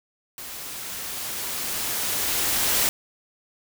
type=noise with level ramp; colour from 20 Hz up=white; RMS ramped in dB=-37 to -21 dBFS; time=0.38-2.89 s; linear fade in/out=0 ms; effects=none